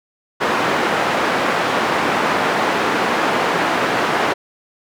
white band-pass noise, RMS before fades -18 dBFS, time 0.4-4.34 s, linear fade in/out 20 ms, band 210 to 1400 Hz, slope 12 dB/octave, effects none

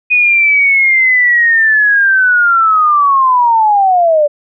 sine linear sweep, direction down, 2489 to 575 Hz, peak -6 dBFS, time 0.1-4.28 s, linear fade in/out 20 ms, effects none

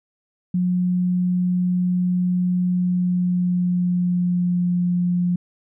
sine tone with pitch glide, 180 to 177.11 Hz, F#3 to F3, -47 to +25 cents, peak -17 dBFS, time 0.54-5.36 s, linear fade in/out 5 ms, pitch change -28 cents, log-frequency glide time 2.72-4.7 s, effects none

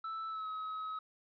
triangle tone with pitch glide, 1318.5 to 1278 Hz, E6 to D#6, 0 to +46 cents, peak -36 dBFS, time 0.04-0.99 s, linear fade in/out 5 ms, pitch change -54 cents, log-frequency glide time 0.29-0.48 s, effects resampled to 11025 Hz + 12-bit

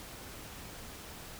silence, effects pink hiss -47 dBFS RMS until 1.39 s

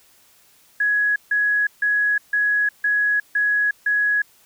sine tone bursts, 1674 Hz, G#6, 13 cents sharp, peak -16 dBFS, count 7, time 0.8-4.22 s, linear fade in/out 5 ms, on 360 ms, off 150 ms, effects white hiss -55 dBFS RMS until 4.45 s

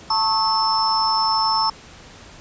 sine tone cluster, 891 / 1099 / 1292 / 5300 Hz, A5 / C#6 / E6 / E8, +22 / -15 / -35 / +9 cents, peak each -20 / -23 / -28 / -21 dBFS, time 0.1-1.7 s, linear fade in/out 5 ms, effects pink hiss -43 dBFS RMS until 2.4 s + resampled to 16000 Hz

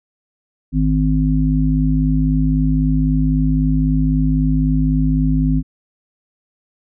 harmonic tone, 51.91 Hz, G#1, in tune, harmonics 1 / 3 / 5, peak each -17 / -17 / -17 dBFS, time 0.72-5.63 s, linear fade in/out 50 ms, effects none

